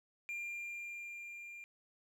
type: tone with level ramp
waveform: triangle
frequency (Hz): 2393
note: D7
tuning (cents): +32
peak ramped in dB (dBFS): -37 to -46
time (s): 0.29-1.64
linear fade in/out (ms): 0
effects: none